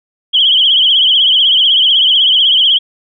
sine tone with vibrato, 3139 Hz, G7, 2 cents sharp, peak -6 dBFS, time 0.33-2.79 s, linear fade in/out 20 ms, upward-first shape triangle, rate 16 Hz, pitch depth 120 cents each way, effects none

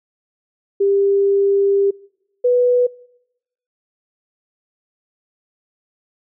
sine tone pair in turn, 397.4 / 492.6 Hz, G4 / B4, +24 / -5 cents, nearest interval major third, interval 371 cents, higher second, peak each -12 / -11 dBFS, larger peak second, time 0.8-1.91 / 2.44-2.87 s, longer first, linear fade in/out 10 ms, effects noise-tail reverb RT60 0.9 s tail -25 dB re dry

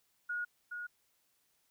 sine tone with echo, 1444 Hz, F#6, 43 cents flat, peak -34 dBFS, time 0.29-0.45 s, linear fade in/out 10 ms, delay 420 ms, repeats 1, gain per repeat -5 dB, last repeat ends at 0.87 s, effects white hiss -75 dBFS RMS until 1.7 s

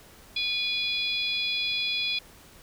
harmonic tone with a mistuned harmonic, 816 Hz, G#5, 31 cents flat, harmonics 3 / 4 / 5 / 6, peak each -30 / -29 / -33 / -37 dBFS, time 0.36-2.19 s, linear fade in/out 5 ms, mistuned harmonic 4, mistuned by +68 cents, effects pink hiss -52 dBFS RMS until 2.62 s

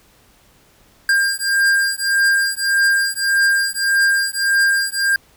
square beating tone pair, 1600 / 1601.7 Hz, G6 / G6, +35 / +37 cents, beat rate 1.7 Hz, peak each -18 dBFS, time 1.09-5.16 s, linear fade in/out 2 ms, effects pink hiss -53 dBFS RMS until 5.36 s

